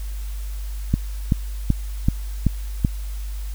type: click train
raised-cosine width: 5 ms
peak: -4 dBFS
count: 6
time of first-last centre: 0.94-2.848 s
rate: 2.62 Hz
effects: added 50 Hz sine -26 dBFS peak until 3.54 s + white hiss -45 dBFS RMS until 3.54 s